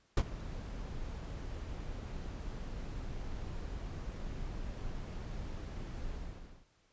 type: noise with ADSR envelope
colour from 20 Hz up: brown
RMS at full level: -22 dBFS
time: 0.17-6.67 s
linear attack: 4 ms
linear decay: 49 ms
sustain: -19 dB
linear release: 560 ms
effects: pink hiss -71 dBFS RMS until 6.92 s + resampled to 16000 Hz